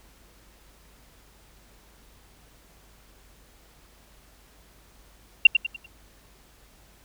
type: tone with echo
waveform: sine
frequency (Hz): 2757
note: F7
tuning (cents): -23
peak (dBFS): -6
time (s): 5.45-5.47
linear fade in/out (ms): 5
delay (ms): 98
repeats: 4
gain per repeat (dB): -9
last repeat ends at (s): 5.862
effects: added 50 Hz sine -57 dBFS peak until 7.04 s + pink hiss -57 dBFS RMS until 7.04 s